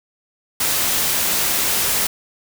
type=noise; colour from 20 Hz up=white; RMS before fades=-19 dBFS; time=0.6-2.07 s; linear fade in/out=5 ms; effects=none